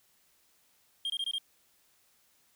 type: tone bursts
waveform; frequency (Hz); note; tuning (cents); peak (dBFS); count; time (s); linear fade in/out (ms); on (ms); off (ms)
triangle; 3212; G7; +41; -29; 5; 1.05-1.383; 2; 49; 22
effects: white hiss -68 dBFS RMS until 2.55 s